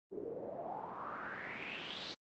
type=noise with low-pass filter sweep; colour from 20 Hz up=pink; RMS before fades=-43 dBFS; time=0.11-2.15 s; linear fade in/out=20 ms; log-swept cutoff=370 to 4500 Hz; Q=5.4; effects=high-pass 200 Hz 12 dB/octave + Opus 24 kbps